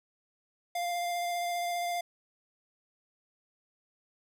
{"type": "tone with vibrato", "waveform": "square", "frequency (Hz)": 698.5, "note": "F5", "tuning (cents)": 0, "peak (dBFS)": -31, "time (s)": [0.75, 2.01], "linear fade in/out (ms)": 5, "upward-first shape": "sine", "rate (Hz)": 15, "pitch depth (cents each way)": 12, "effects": []}